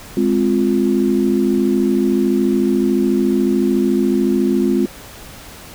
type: chord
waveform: sine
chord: F minor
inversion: first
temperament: equal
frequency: 207.7 / 261.6 / 349.2 Hz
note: Ab3 / C4 / F4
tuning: 0 / 0 / 0 cents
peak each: -17 dBFS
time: 0.17-4.86 s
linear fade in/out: 2 ms
effects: pink hiss -37 dBFS RMS until 5.74 s